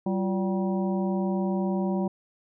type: harmonic tone with a mistuned harmonic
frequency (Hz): 191.9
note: G3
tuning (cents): -37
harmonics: 1 / 2 / 3 / 4 / 5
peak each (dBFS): -25 / -31 / -35 / -37 / -39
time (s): 0.06-2.08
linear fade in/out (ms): 5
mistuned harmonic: 2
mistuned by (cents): -150
effects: none